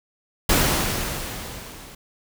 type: noise with level ramp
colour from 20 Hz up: pink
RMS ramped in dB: -17 to -43 dBFS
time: 0.49-1.95 s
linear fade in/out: 5 ms
effects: none